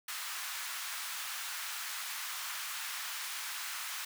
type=high-pass noise; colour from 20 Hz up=pink; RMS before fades=-40 dBFS; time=0.08-4.05 s; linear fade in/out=5 ms; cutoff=1100 Hz; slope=24 dB/octave; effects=none